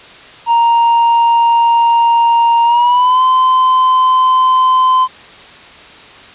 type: tone with pitch glide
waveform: triangle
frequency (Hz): 932.3 to 1028.5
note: A#5 to C6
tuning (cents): 0 to -30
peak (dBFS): -5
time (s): 0.46-5.08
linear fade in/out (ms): 50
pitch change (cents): +170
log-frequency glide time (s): 2.64-3.22
effects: white hiss -36 dBFS RMS until 6.34 s + resampled to 8000 Hz